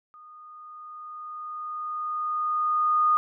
sine tone with level ramp, 1230 Hz, D#6, 20 cents flat, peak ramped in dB -46 to -17 dBFS, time 0.14-3.17 s, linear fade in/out 0 ms, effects none

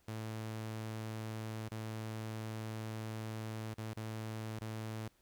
sawtooth tone with dropouts, 110 Hz, A2, in tune, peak -36 dBFS, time 0.08-5.08 s, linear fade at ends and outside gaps 5 ms, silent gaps 1.686-1.715 / 3.741-3.781 / 3.935-3.967 / 4.591-4.611 s, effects pink hiss -72 dBFS RMS until 5.21 s

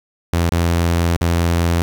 sawtooth tone with dropouts, 85 Hz, F2, 46 cents flat, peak -10 dBFS, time 0.33-1.82 s, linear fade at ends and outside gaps 0 ms, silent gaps 0.492-0.521 / 1.165-1.211 s, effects 8-bit

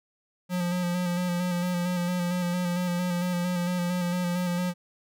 square tone with vibrato, 177.6 Hz, F3, 29 cents sharp, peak -26 dBFS, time 0.49-4.74 s, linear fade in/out 50 ms, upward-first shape square, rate 4.4 Hz, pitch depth 24 cents each way, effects none

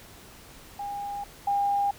sine tone pair in turn, 810 / 805.3 Hz, G#5 / G5, -43 / +46 cents, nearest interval unison, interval 11 cents, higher first, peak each -31 / -22 dBFS, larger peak second, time 0.79-1.24 / 1.47-1.91 s, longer first, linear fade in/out 5 ms, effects pink hiss -49 dBFS RMS until 1.98 s

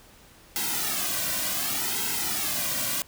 white noise with flanger, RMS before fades -28 dBFS, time 0.56-3.02 s, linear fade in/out 0 ms, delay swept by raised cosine 1.7 to 2.34 ms, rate 0.67 Hz, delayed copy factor -0.85, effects pink hiss -53 dBFS RMS until 3.07 s

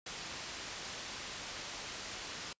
white low-pass noise, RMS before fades -44 dBFS, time 0.06-2.53 s, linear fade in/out 5 ms, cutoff 6200 Hz, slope 12 dB/octave, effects noise-tail reverb RT60 0.1 s tail -26 dB re dry + resampled to 16000 Hz

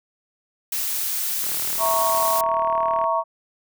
blue noise, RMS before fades -25 dBFS, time 0.72-2.41 s, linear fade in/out 5 ms
click train, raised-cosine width 0.5 ms, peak -21 dBFS, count 62, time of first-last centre 1.44-3.041 s, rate 38.1 Hz
sine chord, A# diminished, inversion second, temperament equal, 659.3 / 932.3 / 1108.7 Hz, E5 / A#5 / C#6, 0 / 0 / 0 cents, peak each -23 / -23 / -23 dBFS, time 1.78-3.24 s, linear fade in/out 50 ms
effects none

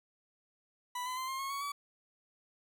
40% pulse tone with pitch steps, 987.8 / 1012.1 / 1036.9 / 1062.4 / 1088.5 / 1115.2 / 1142.6 Hz, B5 / B5 / C6 / C6 / C#6 / C#6 / D6, 0 / +42 / -16 / +26 / -32 / +10 / -48 cents, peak -35 dBFS, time 0.95-1.72 s, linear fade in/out 5 ms, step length 110 ms, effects none

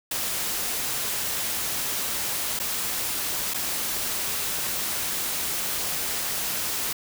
white noise with dropouts, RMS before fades -28 dBFS, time 0.11-6.93 s, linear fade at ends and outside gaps 5 ms, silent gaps 2.591-2.598 / 3.538-3.543 s, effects none

